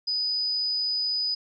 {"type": "tone", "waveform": "sine", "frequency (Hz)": 4978, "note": "D#8", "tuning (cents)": 0, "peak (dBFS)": -24, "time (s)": [0.07, 1.35], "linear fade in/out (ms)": 10, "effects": []}